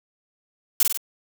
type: noise with echo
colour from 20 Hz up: blue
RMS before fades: -17 dBFS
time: 0.8-0.83 s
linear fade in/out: 2 ms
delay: 48 ms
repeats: 3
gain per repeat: -4 dB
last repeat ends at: 0.974 s
effects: none